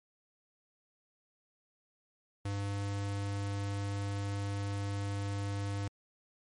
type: tone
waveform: square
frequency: 100.3 Hz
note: G2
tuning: 40 cents sharp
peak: -34 dBFS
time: 2.45-5.88 s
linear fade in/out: 5 ms
effects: MP3 48 kbps